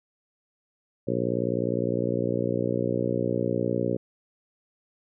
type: harmonic tone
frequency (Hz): 59.8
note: A#1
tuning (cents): +45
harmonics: 2 / 3 / 4 / 5 / 6 / 7 / 8 / 9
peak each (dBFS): -32 / -32 / -32 / -32 / -32 / -32 / -32 / -32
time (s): 1.07-3.97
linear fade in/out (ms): 10
effects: none